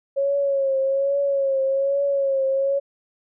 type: tone with vibrato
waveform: sine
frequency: 549 Hz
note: C#5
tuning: 17 cents flat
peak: -18 dBFS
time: 0.16-2.8 s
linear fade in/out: 20 ms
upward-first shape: triangle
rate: 1.2 Hz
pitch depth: 51 cents each way
effects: none